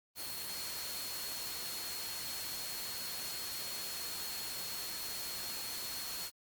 sine tone in noise, 4304 Hz, C8, 48 cents sharp, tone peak -44 dBFS, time 0.15-6.31 s, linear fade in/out 50 ms, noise white, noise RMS -42 dBFS, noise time 0.15-6.31 s, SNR -5 dB, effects Opus 32 kbps

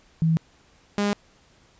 sine / sawtooth tone pair in turn, 162.1 / 204.2 Hz, E3 / G#3, -29 / -29 cents, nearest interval major third, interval 400 cents, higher second, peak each -17 dBFS, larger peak neither, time 0.22-0.37 / 0.98-1.13 s, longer neither, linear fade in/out 0 ms, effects pink hiss -58 dBFS RMS until 1.79 s + resampled to 16000 Hz

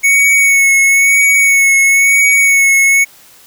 square tone with vibrato, 2217 Hz, C#7, in tune, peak -7 dBFS, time 0.03-3.05 s, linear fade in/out 20 ms, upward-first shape sine, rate 1 Hz, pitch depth 25 cents each way, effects white hiss -42 dBFS RMS until 3.46 s

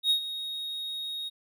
triangle tone with ADSR envelope, 3751 Hz, A#7, 10 cents sharp, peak -18 dBFS, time 0.03-1.3 s, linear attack 73 ms, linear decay 95 ms, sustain -13 dB, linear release 25 ms, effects none

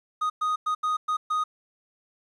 triangle tone bursts at uneven times, 1244.5 Hz, D#6, in tune, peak -21 dBFS, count 6, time 0.21-0.3 / 0.41-0.56 / 0.66-0.75 / 0.83-0.97 / 1.08-1.17 / 1.3-1.44 s, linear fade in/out 10 ms, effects resampled to 24000 Hz + 10-bit

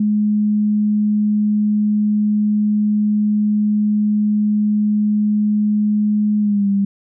sine tone with pitch glide, 210 to 198.9 Hz, G#3 to G3, +19 to +25 cents, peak -13 dBFS, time 0-6.85 s, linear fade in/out 5 ms, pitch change -94 cents, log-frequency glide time 6.4-6.68 s, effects none

